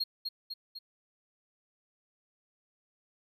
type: tone with echo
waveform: triangle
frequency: 4255 Hz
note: C8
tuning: 28 cents sharp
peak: -27 dBFS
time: 0-0.04 s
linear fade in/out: 10 ms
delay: 250 ms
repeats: 3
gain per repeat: -4 dB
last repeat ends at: 0.79 s
effects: none